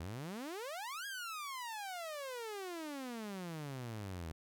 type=exponential two-way sweep; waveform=sawtooth; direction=up then down; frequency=77.5 to 1661.2 to 77.5 Hz; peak=-38 dBFS; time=0-4.32 s; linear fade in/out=5 ms; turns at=1.06 s; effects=none